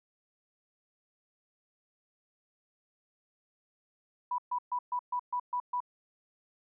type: tone bursts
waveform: sine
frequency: 985 Hz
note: B5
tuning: 5 cents flat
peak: -29 dBFS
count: 8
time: 4.31-5.804 s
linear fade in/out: 5 ms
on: 73 ms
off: 130 ms
effects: none